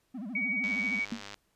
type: tone with vibrato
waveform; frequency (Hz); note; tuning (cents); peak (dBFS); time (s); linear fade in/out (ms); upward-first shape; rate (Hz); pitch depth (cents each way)
triangle; 227.2; A#3; -44; -34; 0.14-1; 10; sine; 13; 270
type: tone with tremolo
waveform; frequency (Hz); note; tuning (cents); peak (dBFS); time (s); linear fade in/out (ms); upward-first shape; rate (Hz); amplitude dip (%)
sine; 2255; C#7; +29; -27; 0.35-1.05; 5; sine; 14; 30
type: click train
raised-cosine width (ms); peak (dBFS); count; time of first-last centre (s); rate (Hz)
0.2; -25; 72; 0.64-1.343; 101
type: tone with exponential decay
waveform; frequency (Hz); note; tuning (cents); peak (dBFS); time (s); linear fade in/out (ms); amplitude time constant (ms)
sine; 231; A#3; -16; -28; 1.12-1.25; 2; 28
effects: pink hiss -73 dBFS RMS until 1.55 s + resampled to 32000 Hz